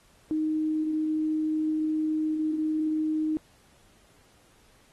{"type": "tone", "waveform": "sine", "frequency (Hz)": 311.1, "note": "D#4", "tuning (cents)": 0, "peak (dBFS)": -24, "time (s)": [0.31, 3.37], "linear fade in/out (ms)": 0, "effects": ["pink hiss -61 dBFS RMS until 4.92 s", "AAC 32 kbps"]}